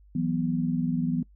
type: chord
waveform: sine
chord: E suspended second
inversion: none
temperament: equal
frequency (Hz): 164.81 / 185 / 246.9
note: E3 / F#3 / B3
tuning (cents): 0 / 0 / 0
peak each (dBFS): -28 / -30 / -27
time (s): 0.15-1.23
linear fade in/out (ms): 5
effects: noise-tail reverb RT60 0.1 s tail -21 dB re dry + added 50 Hz sine -52 dBFS peak until 1.35 s